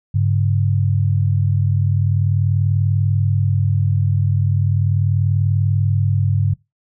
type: tone pair together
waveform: sine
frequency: 99.63 / 140 Hz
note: G2 / C#3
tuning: +29 / +18 cents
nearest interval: tritone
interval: 589 cents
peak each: -15 / -18 dBFS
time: 0.14-6.54 s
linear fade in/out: 10 ms
effects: noise-tail reverb RT60 0.2 s tail -21 dB re dry